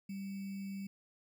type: tone with sample-and-hold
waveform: sine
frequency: 196 Hz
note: G3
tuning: in tune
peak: -39 dBFS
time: 0.09-0.87 s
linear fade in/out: 5 ms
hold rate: 2450 Hz
effects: none